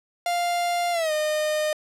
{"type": "tone with pitch glide", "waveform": "45% pulse", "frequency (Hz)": [698.5, 611.6], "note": ["F5", "D#5"], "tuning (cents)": [0, -30], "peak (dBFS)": -22, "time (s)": [0.26, 1.73], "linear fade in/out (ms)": 2, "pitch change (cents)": -230, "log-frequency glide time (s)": [0.92, 1.12], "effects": ["low-pass 12000 Hz 12 dB/octave"]}